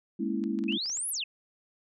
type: chord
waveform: sine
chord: A# half-diminished seventh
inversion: third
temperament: equal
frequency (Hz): 207.7 / 233.1 / 277.2 / 329.6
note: G#3 / A#3 / C#4 / E4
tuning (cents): 0 / 0 / 0 / 0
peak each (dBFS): -32 / -34 / -35 / -33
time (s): 0.19-0.78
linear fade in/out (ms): 10
type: clicks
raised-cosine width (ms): 0.2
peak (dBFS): -32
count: 7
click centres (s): 0.439 / 0.589 / 0.639 / 0.724 / 0.859 / 0.899 / 0.972
type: exponential two-way sweep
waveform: sine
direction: up then down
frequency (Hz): 2489 to 11750 to 2489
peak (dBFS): -30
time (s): 0.68-1.24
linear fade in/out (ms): 5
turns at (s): 1.1
effects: none